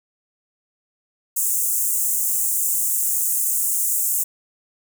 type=high-pass noise; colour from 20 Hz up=pink; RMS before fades=-21 dBFS; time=1.36-4.24 s; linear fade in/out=10 ms; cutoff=7100 Hz; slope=48 dB/octave; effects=none